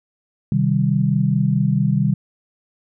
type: chord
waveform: sine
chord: C minor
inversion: none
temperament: equal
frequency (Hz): 130.81 / 155.56 / 196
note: C3 / Eb3 / G3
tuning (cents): 0 / 0 / 0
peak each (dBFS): -19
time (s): 0.52-2.14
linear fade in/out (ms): 2
effects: none